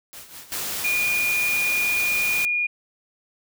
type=noise with tremolo; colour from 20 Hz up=white; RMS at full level=-39 dBFS; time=0.13-0.91 s; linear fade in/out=0 ms; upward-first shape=sine; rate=5.1 Hz; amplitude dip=65%
type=noise; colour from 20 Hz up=white; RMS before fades=-29 dBFS; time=0.52-2.45 s; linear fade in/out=0 ms
type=tone; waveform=sine; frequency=2434 Hz; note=D#7; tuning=39 cents flat; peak=-20 dBFS; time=0.84-2.67 s; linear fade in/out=10 ms
effects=none